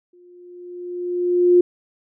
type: tone with exponential growth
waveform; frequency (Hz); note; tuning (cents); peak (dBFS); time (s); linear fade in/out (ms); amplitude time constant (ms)
sine; 354.8; F4; +27; -8; 0.13-1.61; 5; 320
effects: none